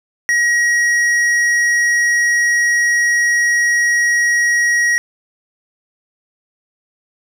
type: tone with hard clipping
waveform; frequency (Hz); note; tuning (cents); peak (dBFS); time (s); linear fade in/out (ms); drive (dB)
sine; 1900; A#6; +33; -13; 0.29-4.98; 0; 8
effects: none